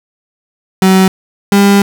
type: tone pair in turn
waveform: 35% pulse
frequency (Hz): 189 / 200.2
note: F#3 / G3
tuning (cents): +37 / +37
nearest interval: minor second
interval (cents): 100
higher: second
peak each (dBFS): -3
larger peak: neither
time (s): 0.82-1.08 / 1.52-1.82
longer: second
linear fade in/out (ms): 2
effects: none